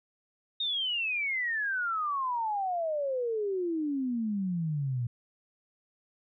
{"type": "exponential sweep", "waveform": "sine", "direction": "down", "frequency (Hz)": [3729, 116.6], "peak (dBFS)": -28, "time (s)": [0.6, 5.07], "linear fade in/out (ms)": 5, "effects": []}